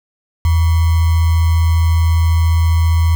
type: tone with sample-and-hold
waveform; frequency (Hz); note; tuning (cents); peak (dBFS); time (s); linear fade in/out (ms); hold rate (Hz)
sine; 82.41; E2; 0; -9; 0.45-3.15; 0; 1050
effects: none